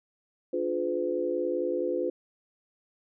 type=chord; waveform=sine; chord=D diminished seventh; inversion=none; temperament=just; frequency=293.7 / 352.4 / 422.9 / 507.5 Hz; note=D4 / F4 / Ab4 / Cb5; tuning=0 / +16 / +31 / +47 cents; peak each=-35 / -30 / -35 / -30 dBFS; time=0.53-2.1 s; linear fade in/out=5 ms; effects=none